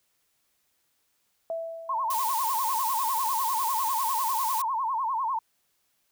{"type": "tone with exponential decay", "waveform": "sine", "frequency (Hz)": 659.3, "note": "E5", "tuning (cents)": 0, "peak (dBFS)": -27, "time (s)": [1.5, 2.7], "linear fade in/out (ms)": 1, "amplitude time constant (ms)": 260}
{"type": "tone with vibrato", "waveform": "sine", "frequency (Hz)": 980, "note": "B5", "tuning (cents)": -14, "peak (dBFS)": -25, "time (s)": [1.89, 5.39], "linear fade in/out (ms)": 5, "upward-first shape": "sine", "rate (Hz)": 10, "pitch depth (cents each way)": 200}
{"type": "noise", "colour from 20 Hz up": "blue", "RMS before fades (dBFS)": -33, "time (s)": [2.1, 4.62], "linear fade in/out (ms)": 5}
{"effects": ["white hiss -72 dBFS RMS until 6.11 s"]}